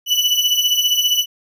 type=beating tone pair; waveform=35% pulse; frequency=2960 / 2975 Hz; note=F#7 / F#7; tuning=0 / +9 cents; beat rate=15 Hz; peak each=-16 / -15 dBFS; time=0.06-1.26 s; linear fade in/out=50 ms; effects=none